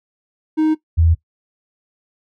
triangle / sine tone pair in turn, 312.2 / 82.53 Hz, D#4 / E2, +6 / +3 cents, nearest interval octave + major seventh, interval 2303 cents, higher first, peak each -10 dBFS, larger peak neither, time 0.57-0.75 / 0.97-1.15 s, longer neither, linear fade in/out 20 ms, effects noise-tail reverb RT60 0.1 s tail -17 dB re dry

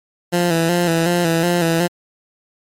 15% pulse tone with vibrato, 170 Hz, F3, 46 cents flat, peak -8 dBFS, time 0.32-1.88 s, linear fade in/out 20 ms, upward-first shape square, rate 2.7 Hz, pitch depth 49 cents each way, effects MP3 64 kbps

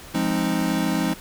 square chord, F minor seventh, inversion none, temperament equal with one note detuned, 174.61 / 207.7 / 263 / 311.1 Hz, F3 / Ab3 / C4 / Eb4, 0 / 0 / +9 / 0 cents, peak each -27 dBFS, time 0.14-1.14 s, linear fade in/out 10 ms, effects pink hiss -42 dBFS RMS until 1.2 s

